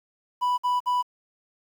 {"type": "tone bursts", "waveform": "triangle", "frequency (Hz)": 988, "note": "B5", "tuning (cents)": 0, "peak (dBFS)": -19, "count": 3, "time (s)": [0.41, 1.028], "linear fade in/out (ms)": 20, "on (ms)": 170, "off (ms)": 54, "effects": ["9-bit"]}